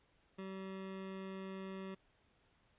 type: tone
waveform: 25% pulse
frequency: 191.3 Hz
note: G3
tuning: 42 cents flat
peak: -40 dBFS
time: 0.38-1.95 s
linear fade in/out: 10 ms
effects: pink hiss -73 dBFS RMS until 2.78 s + resampled to 8000 Hz